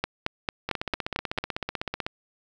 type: two click trains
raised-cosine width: 0.3 ms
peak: -9 / -13 dBFS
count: 7 / 23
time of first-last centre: 0.04-1.385 / 0.69-2.065 s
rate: 4.46 / 16 Hz
effects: 8-bit